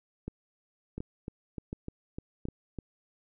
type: two click trains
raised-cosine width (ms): 3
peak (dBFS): -24 / -23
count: 7 / 4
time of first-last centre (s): 0.98-2.787 / 0.28-2.454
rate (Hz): 3.32 / 1.38
effects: none